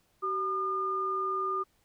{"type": "tone pair together", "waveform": "sine", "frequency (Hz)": [381.7, 1211.8], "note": ["G4", "D#6"], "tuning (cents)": [-46, -46], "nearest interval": "octave + minor sixth", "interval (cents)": 2000, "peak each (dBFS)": [-35, -29], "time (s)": [0.22, 1.64], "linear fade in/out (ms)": 20, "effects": ["pink hiss -70 dBFS RMS until 1.84 s"]}